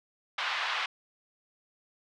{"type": "band-pass noise", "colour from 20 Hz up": "pink", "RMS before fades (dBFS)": -32, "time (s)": [0.38, 0.86], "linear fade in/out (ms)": 5, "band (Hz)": [900, 3900], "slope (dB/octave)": 24, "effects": []}